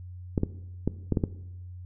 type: clicks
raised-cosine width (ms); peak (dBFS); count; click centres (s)
3; -11; 6; 0.378 / 0.434 / 0.876 / 1.123 / 1.172 / 1.238
effects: noise-tail reverb RT60 0.9 s tail -17 dB re dry + added 90 Hz sine -39 dBFS peak until 1.85 s